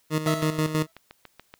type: tone with tremolo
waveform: 20% pulse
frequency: 155.56 Hz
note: D#3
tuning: in tune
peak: -16 dBFS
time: 0.1-0.87 s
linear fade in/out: 50 ms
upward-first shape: square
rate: 6.2 Hz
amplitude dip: 65%
type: tone with exponential decay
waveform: 25% pulse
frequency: 655 Hz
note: E5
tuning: 11 cents flat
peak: -21 dBFS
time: 0.27-0.92 s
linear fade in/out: 1 ms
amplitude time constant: 140 ms
type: click train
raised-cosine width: 0.3 ms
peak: -26 dBFS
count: 7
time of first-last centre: 0.68-1.54 s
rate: 6.98 Hz
effects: white hiss -66 dBFS RMS until 1.59 s